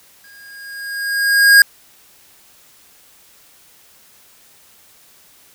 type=tone with exponential growth; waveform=square; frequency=1630 Hz; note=G#6; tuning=33 cents flat; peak=-4 dBFS; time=0.24-1.62 s; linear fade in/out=2 ms; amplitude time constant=300 ms; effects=white hiss -49 dBFS RMS until 5.54 s